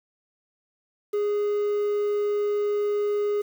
triangle tone with quantisation, 413.5 Hz, G#4, 8 cents flat, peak -20 dBFS, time 1.13-3.42 s, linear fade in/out 10 ms, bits 8, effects none

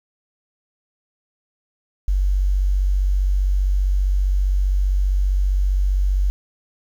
sine tone, 47.6 Hz, F#1, 50 cents sharp, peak -15 dBFS, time 2.08-6.3 s, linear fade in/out 0 ms, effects 8-bit

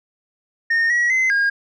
sine tone with pitch steps, 1836 / 1918 / 2054 / 1624 Hz, A#6 / A#6 / C7 / G#6, -27 / +49 / -33 / -39 cents, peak -12 dBFS, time 0.7-1.5 s, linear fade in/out 10 ms, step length 200 ms, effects tanh soft clip ceiling -14 dBFS

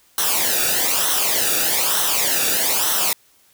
white noise with flanger, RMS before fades -19 dBFS, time 0.18-3.13 s, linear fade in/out 2 ms, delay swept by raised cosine 0.42 to 0.97 ms, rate 1.1 Hz, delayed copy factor -0.7, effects white hiss -56 dBFS RMS until 3.53 s

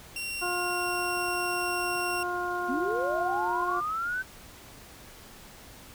sawtooth tone, 2745 Hz, F7, 31 cents flat, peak -29 dBFS, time 0.16-2.23 s, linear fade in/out 2 ms
harmonic tone, 355.1 Hz, F4, 29 cents sharp, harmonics 1 / 2 / 3 / 4, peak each -34 / -34 / -34 / -34 dBFS, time 0.41-3.81 s, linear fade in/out 20 ms
sine linear sweep, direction up, 233.1 to 1548 Hz, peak -28 dBFS, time 2.68-4.23 s, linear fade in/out 20 ms
effects pink hiss -49 dBFS RMS until 5.94 s

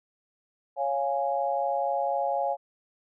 sine chord, Db major, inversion none, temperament equal, 554.4 / 698.5 / 830.6 Hz, Db5 / F5 / Ab5, 0 / 0 / 0 cents, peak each -29 dBFS, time 0.76-2.57 s, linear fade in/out 50 ms, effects none

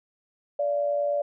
sine tone pair together, 579.4 / 689 Hz, D5 / F5, -24 / -24 cents, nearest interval minor third, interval 300 cents, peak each -23 / -32 dBFS, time 0.59-1.22 s, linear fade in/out 5 ms, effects none

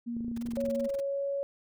sine tone with vibrato, 234.2 Hz, A#3, 8 cents sharp, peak -32 dBFS, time 0.06-0.88 s, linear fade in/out 20 ms, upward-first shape square, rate 5.7 Hz, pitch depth 16 cents each way
clicks, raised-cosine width 3 ms, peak -32 dBFS, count 12, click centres 0.167 / 0.207 / 0.246 / 0.282 / 0.315 / 0.371 / 0.456 / 0.487 / 0.535 / 0.571 / 0.64 / 0.686 s
pink noise bursts, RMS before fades -47 dBFS, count 14, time 0.36-1.004 s, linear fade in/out 5 ms, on 20 ms, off 28 ms
sine tone with pitch glide, 554.4 to 558.3 Hz, C#5 to C#5, 0 to +12 cents, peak -29 dBFS, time 0.57-1.43 s, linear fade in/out 0 ms, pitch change +12 cents, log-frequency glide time 1-1.25 s
effects none

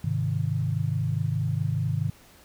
sine chord, Ab major, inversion none, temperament equal with one note detuned, 103.53 / 130.81 / 155.56 Hz, Ab2 / C3 / Eb3, -5 / 0 / 0 cents, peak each -28 dBFS, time 0.04-2.1 s, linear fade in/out 5 ms, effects pink hiss -54 dBFS RMS until 2.44 s

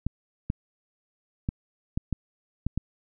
clicks, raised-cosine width 5 ms, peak -14 dBFS, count 7, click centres 0.066 / 0.501 / 1.489 / 1.975 / 2.127 / 2.666 / 2.776 s, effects none

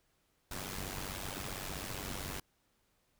pink noise with amplitude modulation, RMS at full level -38 dBFS, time 0.51-2.4 s, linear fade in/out 5 ms, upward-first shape sine, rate 95.6 Hz, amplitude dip 75%, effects pink hiss -75 dBFS RMS until 3.19 s

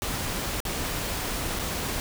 pink noise with dropouts, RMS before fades -30 dBFS, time 0.02-2 s, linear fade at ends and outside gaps 0 ms, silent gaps 0.603-0.652 / 1.59-1.595 s, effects none

